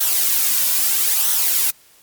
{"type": "noise with flanger", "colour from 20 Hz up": "blue", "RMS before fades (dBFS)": -17, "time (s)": [0, 1.71], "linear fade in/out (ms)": 10, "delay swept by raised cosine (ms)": [0.41, 2.41], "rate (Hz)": 0.77, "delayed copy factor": -0.5, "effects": ["white hiss -51 dBFS RMS until 2.02 s", "MP3 96 kbps"]}